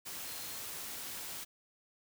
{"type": "tone in noise", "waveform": "sine", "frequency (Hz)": 4186, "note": "C8", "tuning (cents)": 0, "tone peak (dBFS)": -53, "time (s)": [0.24, 0.59], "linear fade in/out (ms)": 20, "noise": "white", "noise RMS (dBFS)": -43, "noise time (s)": [0.05, 1.45], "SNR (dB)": -13, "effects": []}